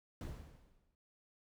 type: noise with exponential decay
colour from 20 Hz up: brown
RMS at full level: -41 dBFS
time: 0.21-0.95 s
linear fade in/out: 1 ms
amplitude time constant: 160 ms
effects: none